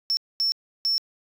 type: tone bursts at uneven times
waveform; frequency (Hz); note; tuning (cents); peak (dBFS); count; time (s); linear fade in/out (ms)
sine; 5400; E8; +41; -18; 3; 0.1-0.17 / 0.4-0.52 / 0.85-0.98; 0
effects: tanh soft clip ceiling -19 dBFS